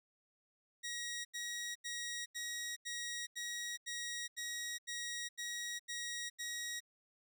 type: tone bursts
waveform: 15% pulse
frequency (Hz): 1900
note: A#6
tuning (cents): +33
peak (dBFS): -34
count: 12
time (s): 0.83-6.805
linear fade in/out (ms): 20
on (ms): 420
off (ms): 85
effects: none